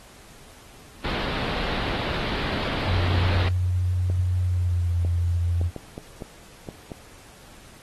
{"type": "low-pass noise", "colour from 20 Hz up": "pink", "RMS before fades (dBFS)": -28, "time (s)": [1.04, 3.49], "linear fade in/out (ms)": 5, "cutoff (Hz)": 4400, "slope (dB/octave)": 48}
{"type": "tone with pitch glide", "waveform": "sine", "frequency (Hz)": [90.5, 86.41], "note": ["F#2", "F2"], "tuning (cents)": [-38, -18], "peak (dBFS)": -20, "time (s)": [2.85, 5.71], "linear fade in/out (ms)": 50, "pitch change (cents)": -80, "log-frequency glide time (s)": [4.48, 4.93]}
{"type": "clicks", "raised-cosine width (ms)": 2, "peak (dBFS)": -20, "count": 8, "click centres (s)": [4.1, 5.049, 5.614, 5.763, 5.979, 6.222, 6.688, 6.918]}
{"effects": ["pink hiss -49 dBFS RMS until 7.82 s", "AAC 32 kbps"]}